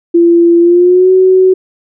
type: tone with pitch glide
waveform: sine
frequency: 340.9 to 373.9 Hz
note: F4 to F#4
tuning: -42 to +18 cents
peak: -3 dBFS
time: 0.14-1.54 s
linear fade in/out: 10 ms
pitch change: +160 cents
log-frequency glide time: 0.6-1.11 s
effects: none